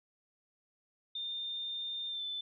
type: tone with pitch glide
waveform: sine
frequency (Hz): 3616 to 3521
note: A7 to A7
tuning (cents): +47 to 0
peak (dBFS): -36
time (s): 1.15-2.41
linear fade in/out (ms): 5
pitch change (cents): -47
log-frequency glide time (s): 2.08-2.23
effects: none